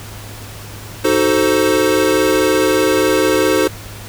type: chord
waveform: square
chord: D# diminished seventh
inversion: none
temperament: equal with one note detuned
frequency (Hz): 311.1 / 375.4 / 440 / 523.3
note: D#4 / F#4 / A4 / C5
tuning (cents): 0 / +25 / 0 / 0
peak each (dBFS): -18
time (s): 1.04-3.68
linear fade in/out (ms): 10
effects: added 104 Hz sine -33 dBFS peak until 4.08 s + pink hiss -34 dBFS RMS until 4.08 s